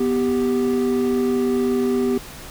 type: tone pair together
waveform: triangle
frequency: 246.9 / 392.2 Hz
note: B3 / G4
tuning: 0 / +1 cents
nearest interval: minor sixth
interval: 801 cents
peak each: -18 dBFS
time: 0-2.18 s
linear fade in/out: 5 ms
effects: pink hiss -38 dBFS RMS until 2.5 s